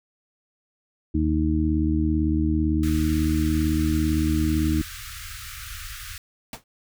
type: harmonic tone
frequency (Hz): 77.9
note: D#2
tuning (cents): +3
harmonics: 1 / 2 / 3 / 4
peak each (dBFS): -23 / -29 / -27 / -23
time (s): 1.14-4.82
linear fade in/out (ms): 10
type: band-stop noise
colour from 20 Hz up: pink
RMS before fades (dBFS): -37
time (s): 2.83-6.18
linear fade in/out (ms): 2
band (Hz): 110 to 1200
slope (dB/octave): 96
type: noise with exponential decay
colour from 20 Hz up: pink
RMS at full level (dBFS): -30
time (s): 6.53-6.64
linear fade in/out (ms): 2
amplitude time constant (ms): 22
effects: none